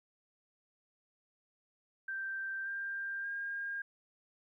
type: tone with pitch steps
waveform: sine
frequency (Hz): 1568 / 1590.8 / 1613.9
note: G6 / G6 / G6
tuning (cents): 0 / +25 / +50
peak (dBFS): -36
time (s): 2.08-3.82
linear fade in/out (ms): 5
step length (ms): 580
effects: 13-bit